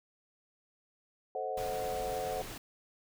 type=chord; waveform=sine; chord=A diminished seventh; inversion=none; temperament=equal; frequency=440 / 523.3 / 622.3 / 740 Hz; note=A4 / C5 / Eb5 / Gb5; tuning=0 / 0 / 0 / 0 cents; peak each=-40 / -38 / -42 / -37 dBFS; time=1.35-2.42 s; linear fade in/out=2 ms
type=noise; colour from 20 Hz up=pink; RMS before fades=-44 dBFS; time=1.57-2.58 s; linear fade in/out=5 ms
effects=none